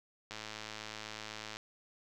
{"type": "click train", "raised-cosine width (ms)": 0.2, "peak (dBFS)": -25, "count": 137, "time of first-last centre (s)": [0.31, 1.569], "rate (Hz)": 108, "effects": []}